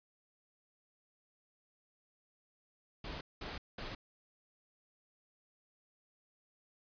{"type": "noise bursts", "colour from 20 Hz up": "pink", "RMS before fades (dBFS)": -43, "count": 3, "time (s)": [3.04, 3.95], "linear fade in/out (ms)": 5, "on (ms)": 170, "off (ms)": 200, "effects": ["resampled to 11025 Hz"]}